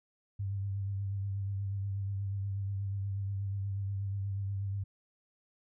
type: tone with vibrato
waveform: sine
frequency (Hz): 98.7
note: G2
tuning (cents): +12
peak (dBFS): -32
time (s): 0.39-4.84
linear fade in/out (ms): 10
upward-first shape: triangle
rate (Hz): 8.3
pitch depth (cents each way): 39
effects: none